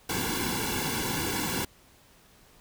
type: noise with comb filter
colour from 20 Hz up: pink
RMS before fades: -30 dBFS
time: 0.09-1.65 s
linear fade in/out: 5 ms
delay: 1.6 ms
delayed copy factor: -1
effects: pink hiss -58 dBFS RMS until 2.6 s